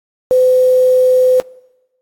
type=tone with quantisation; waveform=sine; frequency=509 Hz; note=C5; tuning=48 cents flat; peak=-7 dBFS; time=0.31-1.4 s; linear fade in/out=0 ms; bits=5; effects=noise-tail reverb RT60 1.0 s tail -23 dB re dry + AAC 64 kbps